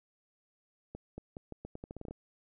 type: accelerating click train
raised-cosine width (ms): 2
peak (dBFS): -29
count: 13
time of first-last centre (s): 0.95-2.11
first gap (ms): 230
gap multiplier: 0.82
effects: none